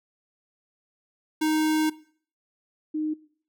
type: tone pair in turn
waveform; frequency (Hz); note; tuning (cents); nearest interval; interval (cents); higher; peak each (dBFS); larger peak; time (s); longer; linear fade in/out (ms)
square / sine; 311.1 / 308.2; D#4 / D#4; 0 / -16; unison; 16; first; -22 / -25; first; 1.41-1.9 / 2.94-3.14; first; 10
effects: noise-tail reverb RT60 0.5 s tail -19 dB re dry